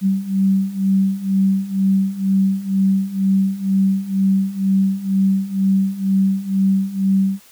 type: beating tone pair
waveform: sine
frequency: 192 / 194.1 Hz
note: G3 / G3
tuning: -36 / -17 cents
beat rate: 2.1 Hz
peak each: -19 / -16 dBFS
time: 0.01-7.4 s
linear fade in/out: 50 ms
effects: white hiss -48 dBFS RMS until 7.51 s